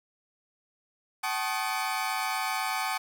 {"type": "tone cluster", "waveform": "35% pulse", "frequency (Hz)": [760, 868, 1087, 1241, 2284], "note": ["F#5", "A5", "C#6", "D#6", "D7"], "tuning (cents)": [46, -24, -34, -5, -49], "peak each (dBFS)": [-32, -32, -35, -34, -34], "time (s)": [1.23, 2.98], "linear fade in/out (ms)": 10, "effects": ["10-bit"]}